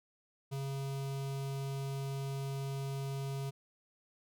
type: tone with notch filter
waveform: square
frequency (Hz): 137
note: C#3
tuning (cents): -20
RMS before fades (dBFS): -38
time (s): 0.51-3.51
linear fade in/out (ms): 20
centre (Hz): 1700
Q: 1.8
effects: none